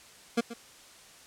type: tone with echo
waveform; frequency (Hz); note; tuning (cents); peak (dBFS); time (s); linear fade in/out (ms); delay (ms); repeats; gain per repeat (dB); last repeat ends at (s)
25% pulse; 233.9; A#3; +6; -19; 0.37-0.41; 10; 130; 1; -14; 0.54
effects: white hiss -53 dBFS RMS until 1.26 s + low-pass 9000 Hz 12 dB/octave